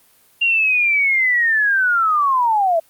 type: linear sweep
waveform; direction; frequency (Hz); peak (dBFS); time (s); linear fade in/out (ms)
sine; down; 2794 to 635; -13; 0.41-2.8; 10
effects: white hiss -54 dBFS RMS until 2.89 s + Opus 32 kbps